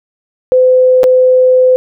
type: tone with dropouts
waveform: sine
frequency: 510 Hz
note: C5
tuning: 44 cents flat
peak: -4 dBFS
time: 0.52-1.76 s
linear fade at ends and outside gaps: 0 ms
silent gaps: 1.033-1.04 s
effects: none